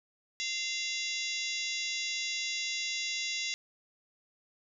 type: harmonic tone with a mistuned harmonic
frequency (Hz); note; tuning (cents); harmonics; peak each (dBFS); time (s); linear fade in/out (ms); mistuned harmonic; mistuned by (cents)
692; F5; -16; 3 / 4 / 5 / 6 / 7 / 8 / 9 / 10; -38 / -39 / -40 / -41 / -41 / -42 / -43 / -43; 0.4-3.54; 0; 6; -100
effects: none